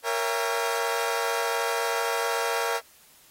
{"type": "chord", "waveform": "20% pulse", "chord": "A# diminished seventh", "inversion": "none", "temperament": "just", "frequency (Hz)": [466.2, 559.4, 671.3, 805.5], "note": ["A#4", "C#5", "E5", "G5"], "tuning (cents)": [0, 16, 31, 47], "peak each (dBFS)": [-23, -27, -26, -27], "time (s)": [0.03, 2.81], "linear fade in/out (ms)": 50, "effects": ["white hiss -56 dBFS RMS until 3.3 s", "AAC 48 kbps"]}